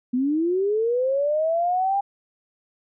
sine linear sweep, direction up, 241.7 to 807 Hz, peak -19 dBFS, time 0.13-2.01 s, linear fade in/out 10 ms, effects none

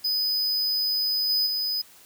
square tone with level steps, 5000 Hz, D#8, 8 cents sharp, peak -23 / -21 / -25 dBFS, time 0.04-1.82 s, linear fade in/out 10 ms, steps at 1.29 / 1.46 s, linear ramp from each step 10 ms, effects white hiss -52 dBFS RMS until 2.05 s + high-pass 60 Hz 12 dB/octave

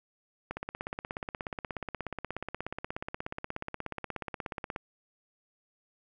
click train, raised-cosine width 0.5 ms, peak -20 dBFS, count 72, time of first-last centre 0.51-4.761 s, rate 16.7 Hz, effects none

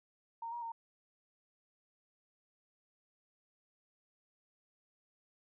sine tone with pitch steps, 921 / 950 / 919 Hz, A#5 / A#5 / A#5, -21 / +33 / -25 cents, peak -39 dBFS, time 0.42-0.72 s, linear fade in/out 5 ms, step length 100 ms, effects none

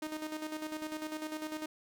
sawtooth tone with tremolo, 309.4 Hz, D#4, 10 cents flat, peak -32 dBFS, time 0.02-1.66 s, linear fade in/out 5 ms, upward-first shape square, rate 10 Hz, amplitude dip 55%, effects none

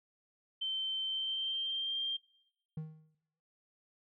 sine tone with pitch glide, 3100 to 3182 Hz, G7 to G7, -20 to +25 cents, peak -33 dBFS, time 0.61-2.17 s, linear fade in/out 10 ms, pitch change +45 cents, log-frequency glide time 1.04-1.96 s
triangle tone with exponential decay, 156.7 Hz, D#3, 13 cents sharp, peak -33 dBFS, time 2.77-3.15 s, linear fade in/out 5 ms, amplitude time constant 82 ms
effects noise-tail reverb RT60 1.0 s tail -25 dB re dry

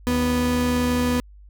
35% pulse tone pair together, 77.78 / 246.3 Hz, D#2 / B3, 0 / -5 cents, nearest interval octave + minor sixth, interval 1995 cents, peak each -25 / -18 dBFS, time 0.07-1.2 s, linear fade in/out 0 ms, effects added 50 Hz sine -43 dBFS peak until 1.49 s

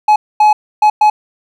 triangle tone bursts at uneven times, 848 Hz, G#5, 36 cents sharp, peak -3 dBFS, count 4, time 0.08-0.16 / 0.4-0.53 / 0.82-0.9 / 1.01-1.1 s, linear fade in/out 5 ms, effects none

